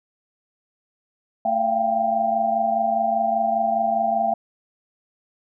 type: tone cluster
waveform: sine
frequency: 222.6 / 678 / 703 / 787 Hz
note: A3 / E5 / F5 / G5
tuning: +20 / +49 / +11 / +7 cents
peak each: -31 / -22 / -26 / -22 dBFS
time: 1.45-4.34 s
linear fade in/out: 5 ms
effects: none